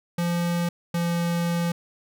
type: tone pair in turn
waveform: square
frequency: 172.4 / 171.11 Hz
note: F3 / F3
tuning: -22 / -35 cents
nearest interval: unison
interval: 13 cents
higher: first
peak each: -23 dBFS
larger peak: neither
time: 0.18-0.69 / 0.94-1.72 s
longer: second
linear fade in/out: 5 ms
effects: none